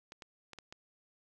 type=clicks; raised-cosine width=0.2 ms; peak=-30 dBFS; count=5; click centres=0.121 / 0.222 / 0.533 / 0.587 / 0.725 s; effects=none